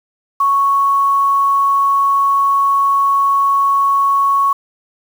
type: tone with quantisation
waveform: sine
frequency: 1108.7 Hz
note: C#6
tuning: in tune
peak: -10 dBFS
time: 0.4-4.53 s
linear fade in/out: 5 ms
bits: 6
effects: none